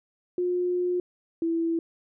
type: tone pair in turn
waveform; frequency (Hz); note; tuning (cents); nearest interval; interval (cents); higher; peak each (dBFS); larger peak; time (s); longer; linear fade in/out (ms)
sine; 357.6 / 331.4; F4 / E4; +41 / +9; minor second; 132; first; -23; neither; 0.38-1 / 1.42-1.79; first; 2
effects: none